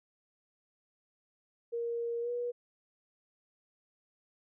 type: tone with pitch glide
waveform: sine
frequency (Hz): 468.7 to 483.3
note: A#4 to B4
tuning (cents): +9 to -38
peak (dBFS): -32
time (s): 1.72-2.52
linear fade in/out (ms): 20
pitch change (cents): +53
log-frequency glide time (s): 2.21-2.3
effects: none